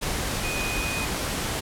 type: tone in noise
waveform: sine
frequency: 2489 Hz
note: D#7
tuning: in tune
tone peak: -30 dBFS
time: 0.43-1.06 s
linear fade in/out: 20 ms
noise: pink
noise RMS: -28 dBFS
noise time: 0.01-1.61 s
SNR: -5 dB
effects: low-pass 12000 Hz 12 dB/octave